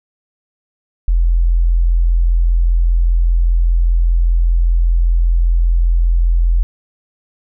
sine tone, 42.53 Hz, F1, 45 cents flat, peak -9 dBFS, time 1.08-6.63 s, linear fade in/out 0 ms, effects none

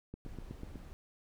click train, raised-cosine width 3 ms, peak -30 dBFS, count 6, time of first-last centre 0.14-0.757 s, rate 8.1 Hz
brown noise, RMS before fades -48 dBFS, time 0.25-0.93 s, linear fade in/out 0 ms
effects none

